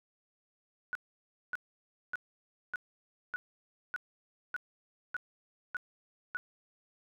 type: tone bursts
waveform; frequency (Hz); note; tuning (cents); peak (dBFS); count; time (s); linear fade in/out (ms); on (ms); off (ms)
sine; 1472; F#6; -9; -32; 10; 0.93-6.37; 0; 22; 580
effects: none